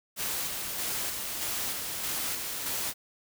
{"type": "noise with tremolo", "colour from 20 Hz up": "white", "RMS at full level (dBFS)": -32, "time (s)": [0.16, 2.94], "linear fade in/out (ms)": 50, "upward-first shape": "square", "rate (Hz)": 1.6, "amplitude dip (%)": 30, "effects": []}